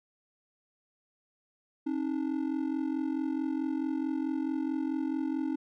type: ring-modulated tone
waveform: triangle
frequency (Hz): 291.6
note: D4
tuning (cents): -12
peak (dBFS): -24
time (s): 1.86-5.56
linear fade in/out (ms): 10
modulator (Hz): 22.3
effects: none